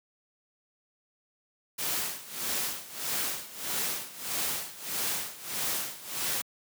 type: noise with tremolo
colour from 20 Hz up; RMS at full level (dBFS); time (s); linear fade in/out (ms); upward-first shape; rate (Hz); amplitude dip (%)
white; -30; 1.78-6.42; 10; sine; 1.6; 85
effects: high-pass 100 Hz 12 dB/octave